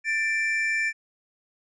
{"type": "tone pair together", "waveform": "triangle", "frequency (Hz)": [1777.2, 2347], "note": ["A6", "D7"], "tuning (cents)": [17, -2], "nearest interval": "perfect fourth", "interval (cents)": 481, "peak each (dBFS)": -24, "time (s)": [0.04, 0.93], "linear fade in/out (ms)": 50, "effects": ["resampled to 22050 Hz"]}